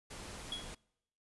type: noise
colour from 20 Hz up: pink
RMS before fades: -47 dBFS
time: 0.1-0.75 s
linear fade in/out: 10 ms
type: tone with exponential decay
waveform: triangle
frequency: 3335 Hz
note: G#7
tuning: 7 cents sharp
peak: -33 dBFS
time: 0.52-0.75 s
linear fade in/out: 2 ms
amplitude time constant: 50 ms
effects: noise-tail reverb RT60 0.8 s tail -25 dB re dry + resampled to 24000 Hz